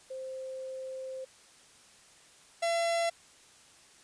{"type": "tone pair in turn", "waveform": ["sine", "45% pulse"], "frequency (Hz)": [523.3, 676.3], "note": ["C5", "E5"], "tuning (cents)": [0, 44], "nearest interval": "major third", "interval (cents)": 444, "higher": "second", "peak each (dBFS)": [-37, -27], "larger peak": "second", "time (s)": [[0.1, 1.25], [2.62, 3.1]], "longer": "first", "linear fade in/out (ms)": 10, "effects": ["white hiss -58 dBFS RMS until 4.03 s", "resampled to 22050 Hz"]}